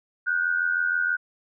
sine tone pair together, 1451 / 1537.3 Hz, F#6 / G6, -34 / -34 cents, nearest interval minor second, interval 100 cents, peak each -23 / -26 dBFS, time 0.26-1.17 s, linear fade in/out 20 ms, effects none

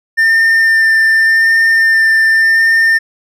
triangle tone with vibrato, 1799 Hz, A6, 38 cents sharp, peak -5 dBFS, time 0.17-2.99 s, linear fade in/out 20 ms, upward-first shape sine, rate 0.87 Hz, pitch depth 11 cents each way, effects none

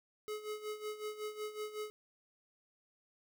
square tone with tremolo, 425 Hz, G#4, 40 cents sharp, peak -38 dBFS, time 0.28-1.9 s, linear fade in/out 0 ms, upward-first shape sine, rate 5.4 Hz, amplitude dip 75%, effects 12-bit

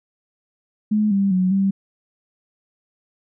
sine tone with pitch steps, 212.2 / 197.3 / 184.6 / 194.9 Hz, G#3 / G3 / F#3 / G3, +38 / +11 / -4 / -10 cents, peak -15 dBFS, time 0.91-1.71 s, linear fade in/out 10 ms, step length 200 ms, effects none

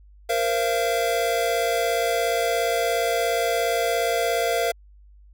square chord, Bb suspended second, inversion none, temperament equal with one note detuned, 466.2 / 523.3 / 680.9 Hz, Bb4 / C5 / F5, 0 / 0 / -44 cents, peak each -26 / -29 / -24 dBFS, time 0.29-4.72 s, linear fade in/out 10 ms, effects added 50 Hz sine -47 dBFS peak until 5.33 s

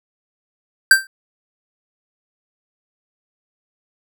square tone with exponential decay, 1568 Hz, G6, in tune, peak -3 dBFS, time 0.91-1.07 s, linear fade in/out 2 ms, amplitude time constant 33 ms, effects none

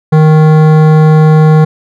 sine tone with hard clipping, 155.56 Hz, D#3, in tune, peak -4 dBFS, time 0.12-1.65 s, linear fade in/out 10 ms, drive 15 dB, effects none

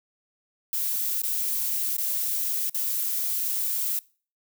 violet noise with dropouts, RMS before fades -27 dBFS, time 0.73-3.99 s, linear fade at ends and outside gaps 1 ms, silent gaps 1.218-1.235 / 1.967-1.982 / 2.696-2.745 s, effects noise-tail reverb RT60 0.4 s tail -23 dB re dry

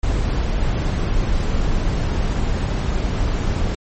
brown noise, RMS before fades -19 dBFS, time 0.03-3.75 s, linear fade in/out 5 ms, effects MP3 32 kbps

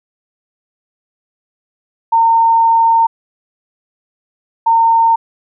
sine tone bursts at uneven times, 913 Hz, A#5, 36 cents flat, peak -7 dBFS, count 2, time 2.12-3.07 / 4.66-5.16 s, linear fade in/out 10 ms, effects none

